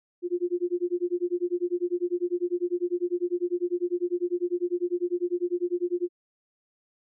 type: tone with tremolo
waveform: sine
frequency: 353.1 Hz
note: F4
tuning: 19 cents sharp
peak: -21 dBFS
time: 0.22-6.09 s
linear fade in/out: 50 ms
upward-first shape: sine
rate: 10 Hz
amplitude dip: 100%
effects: none